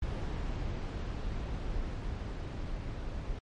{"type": "noise with level ramp", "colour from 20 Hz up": "brown", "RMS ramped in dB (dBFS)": [-34, -38], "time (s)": [0.02, 3.39], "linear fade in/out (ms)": 5, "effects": ["low-pass 5000 Hz 12 dB/octave", "MP3 48 kbps"]}